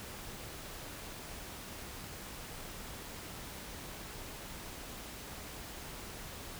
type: silence
effects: pink hiss -46 dBFS RMS until 6.59 s